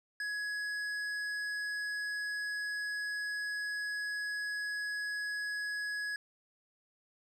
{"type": "tone with hard clipping", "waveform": "sine", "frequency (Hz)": 1677, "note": "G#6", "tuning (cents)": 16, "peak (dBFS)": -36, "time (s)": [0.2, 6.16], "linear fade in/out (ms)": 2, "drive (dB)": 9, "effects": []}